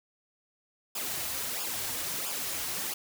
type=noise with flanger; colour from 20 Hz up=white; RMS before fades=-34 dBFS; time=0.95-2.94 s; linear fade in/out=5 ms; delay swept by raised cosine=0.49 to 5.29 ms; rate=1.5 Hz; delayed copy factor=-0.7; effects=none